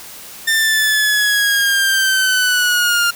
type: linear sweep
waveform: sawtooth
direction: down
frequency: 1800 to 1396.9 Hz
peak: -9 dBFS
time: 0.47-3.11 s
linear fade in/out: 10 ms
effects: white hiss -35 dBFS RMS until 3.15 s